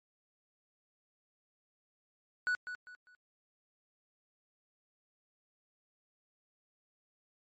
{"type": "tone with echo", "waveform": "triangle", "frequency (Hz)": 1477, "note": "F#6", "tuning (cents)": -3, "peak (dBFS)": -27, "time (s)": [2.47, 2.55], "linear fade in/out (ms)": 0, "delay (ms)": 200, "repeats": 3, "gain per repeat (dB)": -10, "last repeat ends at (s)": 3.15, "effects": ["MP3 32 kbps"]}